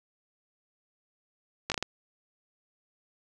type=slowing click train; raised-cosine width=0.2 ms; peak=-12 dBFS; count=5; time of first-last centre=1.7-1.826 s; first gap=18 ms; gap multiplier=1.39; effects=none